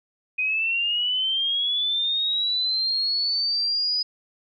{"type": "linear sweep", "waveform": "sine", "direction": "up", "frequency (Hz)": [2489, 4978], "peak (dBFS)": -21, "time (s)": [0.38, 4.03], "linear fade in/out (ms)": 10, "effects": []}